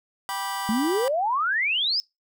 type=chord; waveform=sawtooth; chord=G major; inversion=none; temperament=just; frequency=784 / 980 / 1176 Hz; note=G5 / B5 / D6; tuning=0 / -14 / +2 cents; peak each=-28 / -27 / -30 dBFS; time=0.29-1.08 s; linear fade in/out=0 ms
type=exponential sweep; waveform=sine; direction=up; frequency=207.3 to 5274 Hz; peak=-21 dBFS; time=0.69-2 s; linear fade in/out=0 ms
effects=noise-tail reverb RT60 0.2 s tail -24 dB re dry